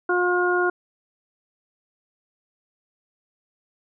harmonic tone, 357.3 Hz, F4, 40 cents sharp, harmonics 1 / 2 / 3 / 4, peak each -21 / -27 / -28 / -23 dBFS, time 0.09-0.7 s, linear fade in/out 5 ms, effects none

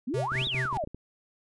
sine exponential two-way sweep, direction up then down, 220 to 3895 to 548 Hz, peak -28 dBFS, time 0.07-0.85 s, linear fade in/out 10 ms, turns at 0.46 s
square tone with tremolo, 129.4 Hz, C3, 19 cents flat, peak -29 dBFS, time 0.14-0.77 s, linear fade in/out 0 ms, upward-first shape sine, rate 4.9 Hz, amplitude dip 90%
clicks, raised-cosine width 3 ms, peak -27 dBFS, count 11, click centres 0.32 / 0.355 / 0.418 / 0.471 / 0.546 / 0.654 / 0.728 / 0.772 / 0.839 / 0.874 / 0.946 s
effects resampled to 24000 Hz

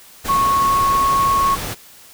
sine tone in noise, 1101 Hz, C#6, 12 cents flat, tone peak -13 dBFS, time 0.28-1.56 s, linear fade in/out 20 ms, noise pink, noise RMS -26 dBFS, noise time 0.24-1.75 s, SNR +10 dB, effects white hiss -44 dBFS RMS until 2.13 s

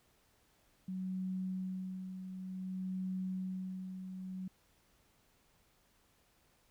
sine tone with tremolo, 186.6 Hz, F#3, 15 cents sharp, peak -35 dBFS, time 0.88-4.48 s, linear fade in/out 5 ms, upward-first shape sine, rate 0.55 Hz, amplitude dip 55%, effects pink hiss -71 dBFS RMS until 6.7 s

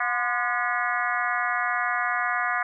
harmonic tone with a mistuned harmonic, 241.9 Hz, B3, 36 cents flat, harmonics 3 / 4 / 5 / 6 / 7 / 8 / 9, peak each -30 / -33 / -29 / -30 / -30 / -31 / -35 dBFS, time 0-2.63 s, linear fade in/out 5 ms, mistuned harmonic 4, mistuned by +110 cents, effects none

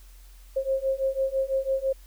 sine beating tone pair, 532 / 538 Hz, C5 / C5, +29 / +48 cents, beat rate 6 Hz, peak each -27 / -26 dBFS, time 0.56-1.93 s, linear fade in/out 10 ms, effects added 44 Hz sine -46 dBFS peak until 2.06 s + white hiss -58 dBFS RMS until 2.06 s

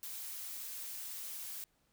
blue noise, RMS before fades -44 dBFS, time 0.03-1.64 s, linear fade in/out 0 ms, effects pink hiss -75 dBFS RMS until 1.92 s

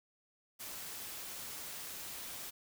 white noise, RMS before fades -45 dBFS, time 0.59-2.51 s, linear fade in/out 20 ms, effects none

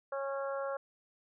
harmonic tone, 274.7 Hz, C#4, 16 cents flat, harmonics 2 / 3 / 4 / 5 / 6, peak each -35 / -45 / -43 / -43 / -51 dBFS, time 0.12-0.77 s, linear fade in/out 5 ms, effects none

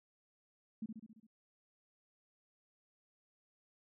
sine tone with echo, 220 Hz, A3, in tune, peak -38 dBFS, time 0.82-0.86 s, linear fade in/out 5 ms, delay 68 ms, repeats 6, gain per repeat -4 dB, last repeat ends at 1.268 s, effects none

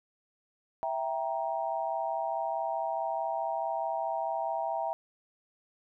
sine chord, E diminished, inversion none, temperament equal with one note detuned, 659.3 / 784 / 937.7 Hz, E5 / G5 / Bb5, 0 / 0 / +10 cents, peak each -33 / -34 / -35 dBFS, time 0.83-4.93 s, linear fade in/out 0 ms, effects none

